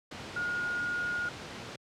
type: tone in noise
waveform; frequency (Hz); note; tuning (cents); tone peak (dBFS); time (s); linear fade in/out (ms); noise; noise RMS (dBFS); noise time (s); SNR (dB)
sine; 1432; F6; +43; -30; 0.36-1.29; 5; pink; -41; 0.11-1.76; +8
effects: high-pass 100 Hz 12 dB/octave + low-pass 5000 Hz 12 dB/octave